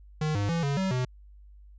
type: tone with pitch steps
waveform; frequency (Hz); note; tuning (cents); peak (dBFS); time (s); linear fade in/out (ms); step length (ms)
square; 154.1 / 101.7 / 167.7 / 140.8 / 190.4 / 126.7; D#3 / G#2 / E3 / C#3 / F#3 / B2; -16 / -36 / +30 / +27 / +50 / +45; -26; 0.21-1.05; 5; 140
effects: added 50 Hz sine -48 dBFS peak until 1.78 s + resampled to 16000 Hz